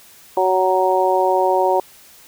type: harmonic tone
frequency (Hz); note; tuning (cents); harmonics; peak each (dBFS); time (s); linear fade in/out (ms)
186.5; F#3; +14; 2 / 3 / 4 / 5; -19 / -19 / -19 / -19; 0.37-1.8; 2
effects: white hiss -46 dBFS RMS until 2.27 s